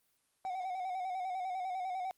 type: tone with vibrato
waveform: triangle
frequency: 743 Hz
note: F#5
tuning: 7 cents sharp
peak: -33 dBFS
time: 0.45-2.11 s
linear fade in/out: 0 ms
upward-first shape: square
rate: 10 Hz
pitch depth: 49 cents each way
effects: white hiss -75 dBFS RMS until 2.17 s + Opus 32 kbps